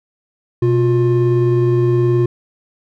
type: tone pair together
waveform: triangle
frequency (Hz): 124.51 / 354.3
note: B2 / F4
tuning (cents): +15 / +25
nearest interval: octave + tritone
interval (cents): 1810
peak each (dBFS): -12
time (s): 0.62-2.26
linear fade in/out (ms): 5
effects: none